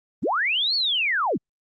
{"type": "linear two-way sweep", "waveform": "sine", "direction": "up then down", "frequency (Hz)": [103.83, 4504, 103.83], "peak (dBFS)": -20, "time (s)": [0.22, 1.38], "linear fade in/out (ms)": 20, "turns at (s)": 0.75, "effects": ["Opus 24 kbps"]}